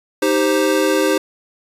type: chord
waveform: square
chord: C minor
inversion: first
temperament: equal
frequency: 311.1 / 392 / 523.3 Hz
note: Eb4 / G4 / C5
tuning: 0 / 0 / 0 cents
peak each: -19 dBFS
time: 0.22-1.18 s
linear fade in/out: 5 ms
effects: resampled to 32000 Hz